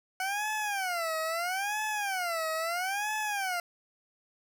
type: tone with vibrato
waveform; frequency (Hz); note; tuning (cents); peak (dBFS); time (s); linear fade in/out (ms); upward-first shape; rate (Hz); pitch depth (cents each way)
20% pulse; 740; F#5; 0; -25; 0.2-3.6; 2; sine; 0.76; 260
effects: none